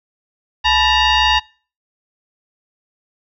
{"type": "tone with frequency modulation", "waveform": "sine", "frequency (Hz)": 987, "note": "B5", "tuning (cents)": -1, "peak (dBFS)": -11, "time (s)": [0.64, 1.4], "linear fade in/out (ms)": 20, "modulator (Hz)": 924, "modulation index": 3.4, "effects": ["noise-tail reverb RT60 0.4 s tail -26 dB re dry"]}